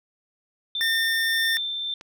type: tone with tremolo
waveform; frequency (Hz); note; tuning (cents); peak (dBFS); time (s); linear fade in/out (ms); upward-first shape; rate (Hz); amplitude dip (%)
sine; 3562; A7; +21; -24; 0.75-1.94; 2; sine; 1.7; 30
type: tone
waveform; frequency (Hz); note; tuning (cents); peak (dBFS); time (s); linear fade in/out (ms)
square; 1816; A#6; -46; -23; 0.81-1.57; 0
type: click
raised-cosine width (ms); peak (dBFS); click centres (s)
0.2; -26; 2.011
effects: none